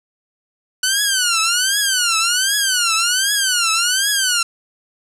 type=tone with vibrato; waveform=10% pulse; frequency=1480 Hz; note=F#6; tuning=in tune; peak=-6 dBFS; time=0.83-4.43 s; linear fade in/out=5 ms; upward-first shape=triangle; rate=1.3 Hz; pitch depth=230 cents each way; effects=resampled to 32000 Hz + 7-bit